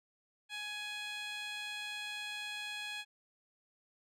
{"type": "tone with band-pass filter", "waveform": "15% pulse", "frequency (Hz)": 836, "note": "G#5", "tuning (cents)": 11, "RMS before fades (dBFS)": -42, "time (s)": [0.49, 3.05], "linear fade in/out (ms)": 50, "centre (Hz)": 3500, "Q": 0.97, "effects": []}